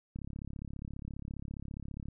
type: click train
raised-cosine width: 5 ms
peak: -29 dBFS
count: 68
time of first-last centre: 0.16-2.085 s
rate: 34.8 Hz
effects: none